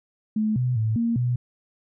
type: tone with pitch steps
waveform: sine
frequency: 215.7 / 125.3 / 110.2 / 232.2 / 122.8 Hz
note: A3 / B2 / A2 / A#3 / B2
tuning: -34 / +25 / +3 / -7 / -9 cents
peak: -20 dBFS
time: 0.36-1.36 s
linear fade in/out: 5 ms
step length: 200 ms
effects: none